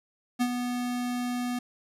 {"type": "tone with ADSR envelope", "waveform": "square", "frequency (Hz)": 245.6, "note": "B3", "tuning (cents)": -9, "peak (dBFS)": -22, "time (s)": [0.39, 1.59], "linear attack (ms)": 25, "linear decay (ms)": 58, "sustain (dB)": -7, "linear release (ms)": 5, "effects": ["resampled to 32000 Hz", "10-bit"]}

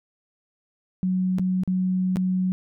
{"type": "tone with dropouts", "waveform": "sine", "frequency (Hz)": 185, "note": "F#3", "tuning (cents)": 0, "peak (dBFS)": -20, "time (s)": [1.03, 2.52], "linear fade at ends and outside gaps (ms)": 0, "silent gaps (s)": [[1.385, 1.395], [1.635, 1.676], [2.159, 2.169]], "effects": []}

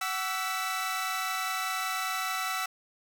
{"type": "tone cluster", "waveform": "sawtooth", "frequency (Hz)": [751, 1142, 1323, 1972], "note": ["F#5", "D6", "E6", "B6"], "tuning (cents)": [26, -49, 6, -3], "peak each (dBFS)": [-32, -36, -29, -33], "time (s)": [0.01, 2.66], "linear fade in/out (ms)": 5, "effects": []}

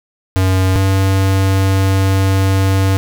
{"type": "tone pair in turn", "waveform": "square", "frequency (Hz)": [94.1, 96.3], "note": ["F#2", "G2"], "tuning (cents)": [30, -30], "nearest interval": "unison", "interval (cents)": 40, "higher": "second", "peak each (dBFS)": -11, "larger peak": "neither", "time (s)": [[0.36, 0.76], [0.76, 2.97]], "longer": "second", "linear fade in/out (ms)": 0, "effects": []}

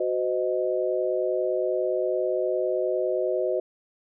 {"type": "chord", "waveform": "sine", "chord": "C diminished", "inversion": "second", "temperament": "equal with one note detuned", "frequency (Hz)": [370, 512.5, 622.3], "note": ["Gb4", "C5", "Eb5"], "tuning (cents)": [0, -36, 0], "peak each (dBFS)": -27, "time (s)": [0, 3.6], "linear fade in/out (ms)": 5, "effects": []}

